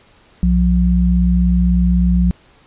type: tone pair together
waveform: sine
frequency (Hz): 62.01 / 178.3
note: B1 / F3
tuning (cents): +8 / +36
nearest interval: octave + tritone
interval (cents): 1828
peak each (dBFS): -13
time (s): 0.43-2.31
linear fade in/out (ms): 0
effects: pink hiss -50 dBFS RMS until 2.66 s + resampled to 8000 Hz